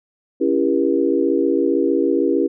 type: chord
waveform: sine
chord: C# diminished seventh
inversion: none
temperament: just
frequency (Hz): 277.2 / 332.6 / 399.1 / 479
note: C#4 / E4 / G4 / Bb4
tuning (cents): 0 / +16 / +31 / +47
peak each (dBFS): -20 / -19 / -20 / -22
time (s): 0.4-2.48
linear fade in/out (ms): 20
effects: none